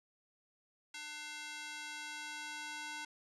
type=tone with high-pass filter sweep; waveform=square; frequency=300 Hz; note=D4; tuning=37 cents sharp; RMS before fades=-45 dBFS; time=0.94-3.05 s; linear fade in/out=5 ms; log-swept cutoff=2000 to 1200 Hz; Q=0.92; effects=resampled to 22050 Hz